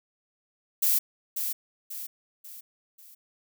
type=noise with echo; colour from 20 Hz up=violet; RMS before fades=-23 dBFS; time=0.82-0.99 s; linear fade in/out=10 ms; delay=540 ms; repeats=4; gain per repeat=-7 dB; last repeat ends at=3.15 s; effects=none